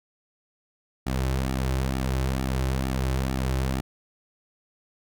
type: tone with flanger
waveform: sawtooth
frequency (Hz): 65.5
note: C2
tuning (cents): +2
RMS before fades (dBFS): -26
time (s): 1.06-3.81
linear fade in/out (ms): 10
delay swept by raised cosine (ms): 1.9 to 4.3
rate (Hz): 2.2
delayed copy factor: -0.65
effects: none